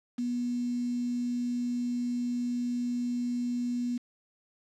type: tone with quantisation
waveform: sine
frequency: 243.2 Hz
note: B3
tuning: 26 cents flat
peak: -28 dBFS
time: 0.18-3.98 s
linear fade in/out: 10 ms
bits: 8
effects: low-pass 7000 Hz 12 dB/octave